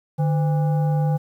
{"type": "tone with frequency modulation", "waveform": "sine", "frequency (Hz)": 150.4, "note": "D3", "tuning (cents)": 42, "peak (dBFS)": -17, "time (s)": [0.18, 1.18], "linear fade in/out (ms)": 20, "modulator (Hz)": 661, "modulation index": 0.46, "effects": ["9-bit"]}